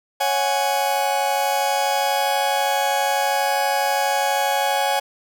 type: chord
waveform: 40% pulse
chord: C# suspended fourth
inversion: none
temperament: just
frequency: 554.4 / 739.2 / 831.5 Hz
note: C#5 / F#5 / G#5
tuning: 0 / -2 / +2 cents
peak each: -24 / -23 / -20 dBFS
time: 0.2-5 s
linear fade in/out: 10 ms
effects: none